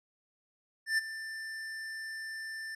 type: tone with ADSR envelope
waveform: square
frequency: 1778 Hz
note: A6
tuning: 18 cents sharp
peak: -25 dBFS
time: 0.86-2.75 s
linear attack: 120 ms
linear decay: 18 ms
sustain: -14 dB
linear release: 5 ms
effects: low-pass 9000 Hz 12 dB/octave